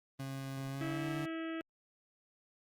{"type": "tone with pitch glide", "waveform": "30% pulse", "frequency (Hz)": [135.3, 146.7], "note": ["C#3", "D3"], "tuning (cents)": [-42, -2], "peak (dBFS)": -36, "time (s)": [0.19, 1.26], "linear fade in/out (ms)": 10, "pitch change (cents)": 140, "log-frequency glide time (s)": [0.69, 1.11]}
{"type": "harmonic tone", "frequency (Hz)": 325.4, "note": "E4", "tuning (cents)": -22, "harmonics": [1, 2, 4, 5, 6, 7, 8, 9, 10], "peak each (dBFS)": [-38, -47, -49, -51, -51, -57, -54, -58, -59], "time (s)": [0.81, 1.61], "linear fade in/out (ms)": 0}
{"effects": ["Opus 32 kbps"]}